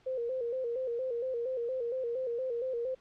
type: tone with vibrato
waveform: sine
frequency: 493.9 Hz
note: B4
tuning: in tune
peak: -31 dBFS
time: 0.06-2.95 s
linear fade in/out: 10 ms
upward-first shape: square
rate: 4.3 Hz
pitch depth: 85 cents each way
effects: pink hiss -65 dBFS RMS until 3 s + low-pass 4000 Hz 12 dB/octave